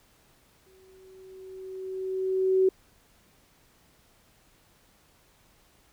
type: tone with exponential growth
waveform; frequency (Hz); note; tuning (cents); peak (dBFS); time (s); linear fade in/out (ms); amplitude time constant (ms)
sine; 377.6; F#4; +35; -17; 0.66-2.69; 5; 440
effects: pink hiss -62 dBFS RMS until 5.92 s